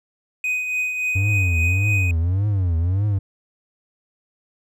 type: tone with tremolo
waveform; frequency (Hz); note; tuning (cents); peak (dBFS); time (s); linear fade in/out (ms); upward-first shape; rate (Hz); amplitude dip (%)
triangle; 2500; D#7; +8; -17; 0.44-2.11; 2; triangle; 3.5; 50
type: tone with vibrato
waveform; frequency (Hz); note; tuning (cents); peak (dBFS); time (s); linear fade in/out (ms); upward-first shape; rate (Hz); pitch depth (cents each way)
triangle; 92.5; F#2; 0; -15; 1.15-3.19; 10; triangle; 1.7; 250
effects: none